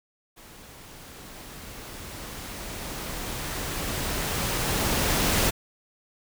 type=noise with level ramp; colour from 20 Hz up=pink; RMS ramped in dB=-48 to -22 dBFS; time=0.36-5.51 s; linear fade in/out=20 ms; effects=none